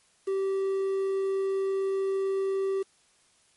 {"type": "tone with quantisation", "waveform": "triangle", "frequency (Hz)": 387.7, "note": "G4", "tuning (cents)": -19, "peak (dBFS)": -23, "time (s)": [0.27, 2.83], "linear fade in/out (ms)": 10, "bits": 8, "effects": ["white hiss -64 dBFS RMS until 3.56 s", "MP3 48 kbps"]}